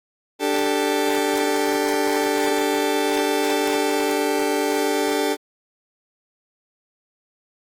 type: chord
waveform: 30% pulse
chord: D suspended fourth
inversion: none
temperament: just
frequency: 293.7 / 391.6 / 440.5 Hz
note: D4 / G4 / A4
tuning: 0 / -2 / +2 cents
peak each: -21 dBFS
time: 0.39-5.37 s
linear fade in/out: 50 ms
effects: AAC 48 kbps